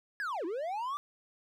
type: linear two-way sweep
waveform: triangle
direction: down then up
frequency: 1721 to 311.1 to 1190 Hz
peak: -31 dBFS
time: 0.2-0.97 s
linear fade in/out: 0 ms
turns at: 0.45 s
effects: none

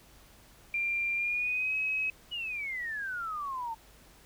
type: tone with pitch glide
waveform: sine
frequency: 2381 to 2552 Hz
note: D7 to D#7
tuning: +23 to +43 cents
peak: -28 dBFS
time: 0.74-2.1 s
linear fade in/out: 2 ms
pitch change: +120 cents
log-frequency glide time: 1.15-1.75 s
type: exponential sweep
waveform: sine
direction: down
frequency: 2960 to 883 Hz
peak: -33 dBFS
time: 2.31-3.75 s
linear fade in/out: 20 ms
effects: added 50 Hz sine -62 dBFS peak until 4.25 s + pink hiss -58 dBFS RMS until 4.25 s

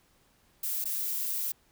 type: noise with dropouts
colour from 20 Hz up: violet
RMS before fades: -32 dBFS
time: 0.63-1.52 s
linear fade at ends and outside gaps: 5 ms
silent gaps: 0.843-0.854 s
effects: pink hiss -66 dBFS RMS until 1.71 s

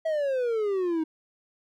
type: exponential sweep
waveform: triangle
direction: down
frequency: 654 to 311.1 Hz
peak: -22 dBFS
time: 0.05-1.04 s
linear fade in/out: 10 ms
effects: none

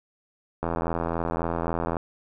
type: click train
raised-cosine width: 1 ms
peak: -13 dBFS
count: 113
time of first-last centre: 0.63-1.968 s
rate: 83.7 Hz
effects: none

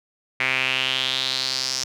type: tone with band-pass filter sweep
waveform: sawtooth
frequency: 130.81 Hz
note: C3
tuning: in tune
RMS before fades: -24 dBFS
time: 0.4-1.84 s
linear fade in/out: 5 ms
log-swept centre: 2200 to 5600 Hz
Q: 4.6
effects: none

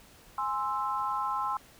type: chord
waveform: sine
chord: Ab augmented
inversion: none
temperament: equal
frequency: 830.6 / 1046.5 / 1318.5 Hz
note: Ab5 / C6 / E6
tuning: 0 / 0 / 0 cents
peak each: -34 / -31 / -34 dBFS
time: 0.38-1.57 s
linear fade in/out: 2 ms
effects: pink hiss -56 dBFS RMS until 1.79 s

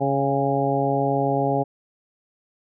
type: harmonic tone with a mistuned harmonic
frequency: 138.59 Hz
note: C#3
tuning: in tune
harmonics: 1 / 2 / 3 / 4 / 5 / 6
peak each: -26 / -26 / -26 / -26 / -26 / -26 dBFS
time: 0-1.64 s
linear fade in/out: 20 ms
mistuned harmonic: 6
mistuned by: -23 cents
effects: none

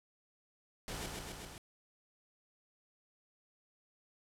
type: noise with echo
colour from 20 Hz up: pink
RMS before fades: -42 dBFS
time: 0.88-1.06 s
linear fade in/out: 0 ms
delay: 130 ms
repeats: 4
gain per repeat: -2 dB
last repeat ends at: 1.58 s
effects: low-pass 11000 Hz 12 dB/octave

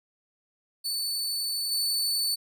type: tone with level steps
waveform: sawtooth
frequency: 4488 Hz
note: C#8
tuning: 21 cents sharp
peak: -25 / -22 dBFS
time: 0.84-2.36 s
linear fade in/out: 20 ms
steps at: 1.71 s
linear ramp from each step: 10 ms
effects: none

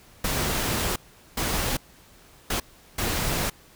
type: noise bursts at uneven times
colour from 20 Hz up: pink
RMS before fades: -26 dBFS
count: 4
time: 0.24-0.96 / 1.37-1.77 / 2.5-2.6 / 2.98-3.5 s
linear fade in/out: 5 ms
effects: pink hiss -53 dBFS RMS until 3.75 s

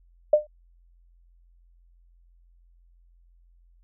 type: tone with exponential decay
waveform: sine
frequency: 602 Hz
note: D5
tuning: 43 cents sharp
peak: -10 dBFS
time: 0.33-0.47 s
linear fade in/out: 5 ms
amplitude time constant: 29 ms
effects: added 43 Hz sine -55 dBFS peak until 3.83 s

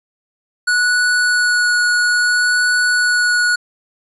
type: tone with vibrato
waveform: square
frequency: 1466 Hz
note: F#6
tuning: 16 cents flat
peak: -13 dBFS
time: 0.67-3.56 s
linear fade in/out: 10 ms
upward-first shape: sine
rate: 0.6 Hz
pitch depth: 10 cents each way
effects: resampled to 24000 Hz

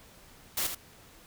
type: noise with echo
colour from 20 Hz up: white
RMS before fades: -30 dBFS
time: 0.57-0.67 s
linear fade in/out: 5 ms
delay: 79 ms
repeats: 1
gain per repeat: -7 dB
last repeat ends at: 0.749 s
effects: pink hiss -55 dBFS RMS until 1.26 s

